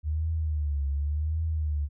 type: tone with vibrato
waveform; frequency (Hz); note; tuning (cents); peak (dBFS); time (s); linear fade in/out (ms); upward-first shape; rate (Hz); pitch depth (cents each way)
sine; 75; D2; +37; -25; 0.03-1.89; 50; triangle; 0.89; 140
effects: none